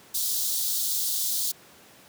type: high-pass noise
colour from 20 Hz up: white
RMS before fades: -27 dBFS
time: 0.14-1.52 s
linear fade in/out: 10 ms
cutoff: 3500 Hz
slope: 48 dB/octave
effects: pink hiss -52 dBFS RMS until 2.08 s + high-pass 150 Hz 12 dB/octave